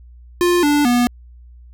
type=tone with pitch steps; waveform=square; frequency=351.8 / 292.4 / 243.1 Hz; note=F4 / D4 / B3; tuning=+13 / -7 / -27 cents; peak=-13 dBFS; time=0.41-1.07 s; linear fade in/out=0 ms; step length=220 ms; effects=added 60 Hz sine -39 dBFS peak until 1.73 s